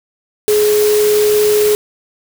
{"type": "tone in noise", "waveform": "sine", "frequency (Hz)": 421.2, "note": "G#4", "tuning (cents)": 24, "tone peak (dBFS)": -9, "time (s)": [0.48, 1.75], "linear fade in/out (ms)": 0, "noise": "white", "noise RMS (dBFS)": -21, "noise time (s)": [0.48, 1.75], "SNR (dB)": 9, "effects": []}